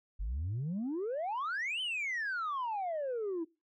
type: exponential two-way sweep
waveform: sine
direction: up then down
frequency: 44.42 to 3116 to 315.5 Hz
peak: -31 dBFS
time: 0.19-3.45 s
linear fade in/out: 20 ms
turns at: 1.81 s
effects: noise-tail reverb RT60 0.3 s tail -24 dB re dry + tanh soft clip ceiling -31 dBFS